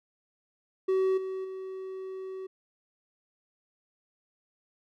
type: tone with level steps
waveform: triangle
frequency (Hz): 379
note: F#4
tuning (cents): +42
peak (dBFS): -21 / -30 / -34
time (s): 0.88-2.47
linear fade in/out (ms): 10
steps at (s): 1.17 / 1.44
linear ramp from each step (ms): 10
effects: none